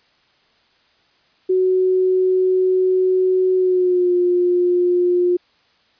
sine tone with pitch glide, 371.6 to 355.6 Hz, F#4 to F4, +7 to +31 cents, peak -13 dBFS, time 1.49-5.37 s, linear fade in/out 10 ms, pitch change -76 cents, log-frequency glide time 3.56-4.13 s, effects white hiss -58 dBFS RMS until 5.99 s + resampled to 11025 Hz

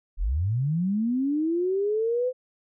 sine linear sweep, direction up, 32.7 to 515 Hz, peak -22 dBFS, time 0.17-2.33 s, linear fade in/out 50 ms, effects none

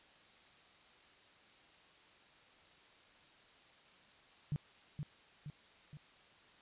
sine tone with echo, 147.9 Hz, D3, 13 cents sharp, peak -33 dBFS, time 4.52-4.56 s, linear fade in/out 0 ms, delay 470 ms, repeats 3, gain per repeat -5 dB, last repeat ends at 5.97 s, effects white hiss -63 dBFS RMS until 6.61 s + resampled to 8000 Hz

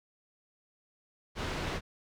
pink low-pass noise, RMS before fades -35 dBFS, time 1.35-1.81 s, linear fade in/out 50 ms, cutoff 3900 Hz, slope 12 dB/octave, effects none

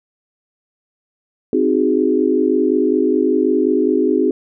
sine chord, Ab dominant seventh, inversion first, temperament equal, 261.6 / 311.1 / 370 / 415.3 Hz, C4 / Eb4 / Gb4 / Ab4, 0 / 0 / 0 / 0 cents, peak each -18 dBFS, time 1.53-4.31 s, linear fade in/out 2 ms, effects none

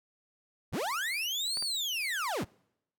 35% pulse linear two-way sweep, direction up then down, 34.65 to 4699 to 34.65 Hz, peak -29 dBFS, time 0.72-2.45 s, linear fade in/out 20 ms, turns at 1.61 s
clicks, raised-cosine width 0.5 ms, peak -28 dBFS, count 2, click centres 1.572 / 1.625 s
effects noise-tail reverb RT60 0.8 s tail -26 dB re dry

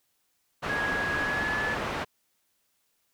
white low-pass noise, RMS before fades -32 dBFS, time 0.62-2.05 s, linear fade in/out 20 ms, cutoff 1500 Hz, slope 12 dB/octave
sine tone with pitch glide, 1661.2 to 1724.8 Hz, G#6 to A6, 0 to -35 cents, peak -28 dBFS, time 0.69-1.75 s, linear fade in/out 10 ms, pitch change +65 cents, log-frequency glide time 1.15-1.57 s
effects white hiss -73 dBFS RMS until 3.13 s

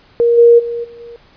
sine tone with level steps, 470.7 Hz, A#4, 17 cents sharp, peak -8 / -3 / -18 / -33 / -30 dBFS, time 0.2-1.16 s, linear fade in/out 0 ms, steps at 0.37 / 0.58 / 0.83 / 0.99 s, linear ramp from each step 20 ms, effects pink hiss -48 dBFS RMS until 1.36 s + resampled to 11025 Hz

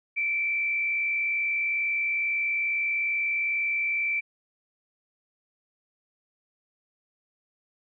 sine tone with frequency modulation, 2332 Hz, D7, 13 cents flat, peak -24 dBFS, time 0.16-4.21 s, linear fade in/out 20 ms, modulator 62.3 Hz, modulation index 0.73, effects none

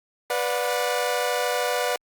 sawtooth chord, B minor, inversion none, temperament equal with one note detuned, 493.9 / 587.3 / 724.8 Hz, B4 / D5 / F#5, 0 / 0 / -36 cents, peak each -22 / -24 / -24 dBFS, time 0.3-1.96 s, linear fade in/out 2 ms, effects Opus 32 kbps

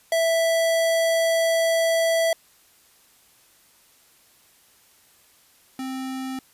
square tone pair in turn, 659.3 / 262.2 Hz, E5 / C4, 0 / +4 cents, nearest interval octave + major third, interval 1596 cents, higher first, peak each -19 / -29 dBFS, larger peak first, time 0.12-2.33 / 5.79-6.39 s, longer first, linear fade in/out 2 ms, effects white hiss -57 dBFS RMS until 6.53 s + resampled to 32000 Hz

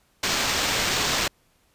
blue noise with sample-and-hold, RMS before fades -24 dBFS, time 0.23-1.28 s, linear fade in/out 5 ms, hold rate 11025 Hz, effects pink hiss -64 dBFS RMS until 1.74 s + resampled to 32000 Hz

